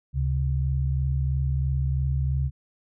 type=tone pair together; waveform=sine; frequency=71 / 134.03 Hz; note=C#2 / C3; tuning=+42 / +42 cents; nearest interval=major seventh; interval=1100 cents; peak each=-24 / -25 dBFS; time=0.13-2.51 s; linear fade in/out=50 ms; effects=none